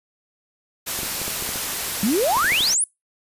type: noise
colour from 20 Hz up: white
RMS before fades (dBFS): -26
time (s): 0.86-2.75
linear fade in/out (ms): 20
type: clicks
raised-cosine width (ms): 2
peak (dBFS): -20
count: 11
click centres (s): 0.99 / 1.032 / 1.216 / 1.28 / 1.424 / 1.491 / 1.558 / 2.369 / 2.444 / 2.521 / 2.607
type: exponential sweep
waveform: sine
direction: up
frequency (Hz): 190 to 10548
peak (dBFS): -17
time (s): 2.03-2.84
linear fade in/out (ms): 2
effects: noise-tail reverb RT60 0.2 s tail -24 dB re dry + resampled to 32000 Hz